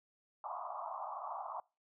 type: band-pass noise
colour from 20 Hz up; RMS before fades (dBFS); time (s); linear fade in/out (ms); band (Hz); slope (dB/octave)
white; -43; 0.44-1.6; 2; 630 to 1200; 96
effects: noise-tail reverb RT60 0.3 s tail -25 dB re dry